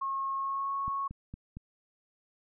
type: tone with pitch glide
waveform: sine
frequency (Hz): 1085 to 1102.1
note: C#6 to C#6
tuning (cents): -37 to -10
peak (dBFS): -30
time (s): 0.01-1.08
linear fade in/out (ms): 10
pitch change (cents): +27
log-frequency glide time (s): 0.36-0.73
type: click train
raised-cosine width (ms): 5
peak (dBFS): -29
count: 4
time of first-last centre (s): 0.88-1.57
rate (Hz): 4.35
effects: none